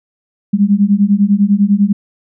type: beating tone pair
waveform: sine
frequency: 197.3 / 207.3 Hz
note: G3 / G#3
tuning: +11 / -3 cents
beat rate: 10 Hz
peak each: -11 dBFS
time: 0.53-1.93 s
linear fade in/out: 10 ms
effects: none